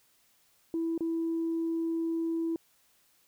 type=tone with dropouts; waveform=sine; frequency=329.6 Hz; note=E4; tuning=in tune; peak=-27 dBFS; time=0.74-2.56 s; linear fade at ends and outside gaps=1 ms; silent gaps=0.978-1.007 s; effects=tanh soft clip ceiling -24 dBFS + white hiss -67 dBFS RMS until 3.27 s